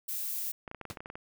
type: noise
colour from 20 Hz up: violet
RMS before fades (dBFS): -35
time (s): 0.08-0.52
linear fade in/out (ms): 10
type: clicks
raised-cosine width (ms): 0.5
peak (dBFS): -26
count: 11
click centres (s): 0.678 / 0.714 / 0.747 / 0.813 / 0.853 / 0.909 / 0.972 / 1.005 / 1.059 / 1.101 / 1.155
type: noise with exponential decay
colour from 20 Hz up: pink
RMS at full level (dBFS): -36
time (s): 0.9-0.97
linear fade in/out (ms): 1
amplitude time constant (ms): 15
effects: none